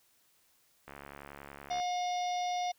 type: click train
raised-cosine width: 0.5 ms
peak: -31 dBFS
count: 66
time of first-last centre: 0.88-1.799 s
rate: 70.7 Hz
type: harmonic tone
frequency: 717 Hz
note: F5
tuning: 45 cents sharp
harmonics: 1 / 3 / 4 / 5 / 6 / 7 / 8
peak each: -31 / -45 / -51 / -45 / -54 / -51 / -47 dBFS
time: 1.7-2.72 s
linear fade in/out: 10 ms
effects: white hiss -69 dBFS RMS until 2.78 s